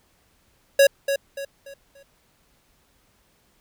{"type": "tone with echo", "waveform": "square", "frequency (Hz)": 554.4, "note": "C#5", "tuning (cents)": 0, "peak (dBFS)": -12, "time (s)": [0.79, 0.87], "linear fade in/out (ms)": 5, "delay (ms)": 290, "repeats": 4, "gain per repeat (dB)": -9, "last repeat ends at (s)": 2.03, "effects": ["pink hiss -63 dBFS RMS until 3.6 s"]}